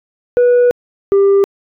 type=tone pair in turn; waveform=sine; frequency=488.5 / 396.1 Hz; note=B4 / G4; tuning=-19 / +18 cents; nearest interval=major third; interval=363 cents; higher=first; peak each=-4 dBFS; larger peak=neither; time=0.37-0.71 / 1.12-1.44 s; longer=first; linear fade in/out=0 ms; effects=tanh soft clip ceiling -6 dBFS